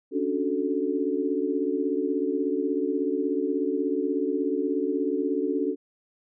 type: chord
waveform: sine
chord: D major seventh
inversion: third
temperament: equal with one note detuned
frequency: 277.2 / 293.7 / 370 / 438.7 Hz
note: C#4 / D4 / F#4 / A4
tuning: 0 / 0 / 0 / -5 cents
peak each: -29 dBFS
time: 0.11-5.76 s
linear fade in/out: 50 ms
effects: none